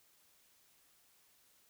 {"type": "silence", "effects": ["white hiss -69 dBFS RMS until 1.69 s"]}